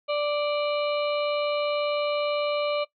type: harmonic tone with a mistuned harmonic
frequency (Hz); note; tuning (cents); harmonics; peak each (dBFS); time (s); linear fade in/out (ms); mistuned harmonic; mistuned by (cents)
587.3; D5; 0; 1 / 2 / 4 / 5 / 6 / 7; -24 / -32 / -36 / -37 / -44 / -41; 0.08-2.85; 20; 6; +75
effects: noise-tail reverb RT60 0.1 s tail -19 dB re dry